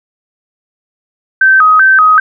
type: tone with vibrato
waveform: sine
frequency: 1396.9 Hz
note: F6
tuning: in tune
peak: -3 dBFS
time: 1.41-2.2 s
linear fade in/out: 5 ms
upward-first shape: square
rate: 2.6 Hz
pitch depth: 180 cents each way
effects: none